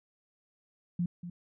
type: tone with echo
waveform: sine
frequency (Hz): 174.61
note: F3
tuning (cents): 0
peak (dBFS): -27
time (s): 0.99-1.06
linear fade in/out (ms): 5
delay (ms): 240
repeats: 1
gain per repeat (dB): -11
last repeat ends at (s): 1.3
effects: none